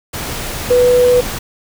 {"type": "tone in noise", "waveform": "sine", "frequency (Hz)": 493.6, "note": "B4", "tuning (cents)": -1, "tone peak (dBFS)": -7, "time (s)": [0.7, 1.21], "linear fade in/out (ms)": 10, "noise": "pink", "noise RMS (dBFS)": -23, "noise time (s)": [0.13, 1.39], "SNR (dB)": 13, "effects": []}